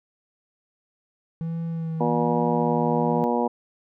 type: tone with vibrato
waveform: triangle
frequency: 163.4 Hz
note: E3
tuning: 15 cents flat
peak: -24 dBFS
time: 1.41-3.24 s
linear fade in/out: 0 ms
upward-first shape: sine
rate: 1.2 Hz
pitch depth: 28 cents each way
type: harmonic tone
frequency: 120 Hz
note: B2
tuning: 49 cents flat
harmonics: 2 / 3 / 4 / 5 / 6 / 7 / 8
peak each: -25 / -30 / -26 / -31 / -30 / -29 / -29 dBFS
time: 2-3.48 s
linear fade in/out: 10 ms
effects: none